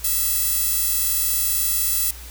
sawtooth tone with high-pass filter, 659.3 Hz, E5, in tune, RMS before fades -21 dBFS, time 0.04-2.11 s, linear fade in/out 5 ms, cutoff 11000 Hz, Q 0.6, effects added 60 Hz sine -37 dBFS peak until 2.3 s + white hiss -41 dBFS RMS until 2.3 s

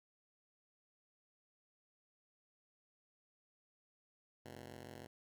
10% pulse ring-modulated tone, 121.2 Hz, B2, 32 cents flat, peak -39 dBFS, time 4.45-5.07 s, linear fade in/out 10 ms, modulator 23.2 Hz, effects none

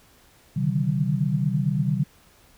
sine tone cluster, 130.9 / 146.1 / 155 / 190.4 Hz, C3 / D3 / D#3 / F#3, +1 / -9 / -6 / +50 cents, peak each -26 dBFS, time 0.56-2.04 s, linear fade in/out 10 ms, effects pink hiss -56 dBFS RMS until 2.57 s

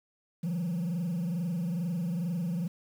sine tone with frequency modulation, 172.6 Hz, F3, 20 cents flat, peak -26 dBFS, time 0.43-2.68 s, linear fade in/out 10 ms, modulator 22.3 Hz, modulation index 0.67, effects tanh soft clip ceiling -28 dBFS + 9-bit

